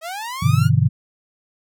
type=linear sweep; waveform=sawtooth; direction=up; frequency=622.3 to 1461 Hz; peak=-23 dBFS; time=0.01-0.7 s; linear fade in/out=50 ms
type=chord; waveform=sine; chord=E minor seventh; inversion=first; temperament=just; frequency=98.89 / 123.61 / 148.33 / 164.81 Hz; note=G2 / B2 / D3 / E3; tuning=+16 / +2 / +18 / 0 cents; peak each=-19 / -16 / -18 / -22 dBFS; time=0.42-0.89 s; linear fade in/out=10 ms
effects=none

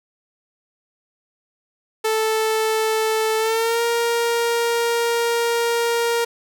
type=tone with pitch glide; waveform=sawtooth; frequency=439.3 to 468.1 Hz; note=A4 to A#4; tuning=-3 to +7 cents; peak=-14 dBFS; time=2.04-6.25 s; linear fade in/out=10 ms; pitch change=+110 cents; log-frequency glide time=3.38-3.82 s; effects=none

